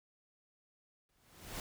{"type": "noise with exponential growth", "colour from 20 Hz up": "pink", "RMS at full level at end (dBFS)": -40, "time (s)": [1.09, 1.6], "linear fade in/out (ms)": 1, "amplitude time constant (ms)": 110, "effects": []}